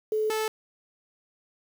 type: tone pair in turn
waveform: sine / sawtooth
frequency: 431.8 / 436.1 Hz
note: A4 / A4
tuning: -33 / -15 cents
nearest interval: unison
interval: 18 cents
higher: second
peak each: -23 / -22 dBFS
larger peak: second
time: 0.12-0.3 / 0.3-0.48 s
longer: neither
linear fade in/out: 2 ms
effects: 8-bit